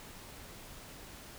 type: silence
effects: pink hiss -50 dBFS RMS until 1.38 s